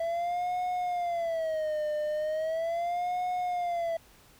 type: tone with vibrato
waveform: triangle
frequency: 661 Hz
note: E5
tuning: 5 cents sharp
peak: -26 dBFS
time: 0-3.97 s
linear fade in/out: 5 ms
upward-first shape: sine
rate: 0.38 Hz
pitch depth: 160 cents each way
effects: pink hiss -58 dBFS RMS until 4.39 s